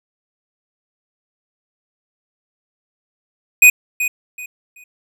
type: tone with echo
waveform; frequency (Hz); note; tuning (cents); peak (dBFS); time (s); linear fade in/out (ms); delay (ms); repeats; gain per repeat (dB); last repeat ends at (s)
square; 2489; D#7; 0; -5; 3.62-3.7; 5; 380; 3; -12; 4.84
effects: none